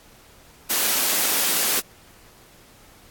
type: high-pass noise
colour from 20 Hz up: white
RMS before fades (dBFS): -21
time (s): 0.69-1.81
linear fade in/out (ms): 20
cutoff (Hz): 200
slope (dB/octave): 24
effects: pink hiss -51 dBFS RMS until 3.1 s + AAC 64 kbps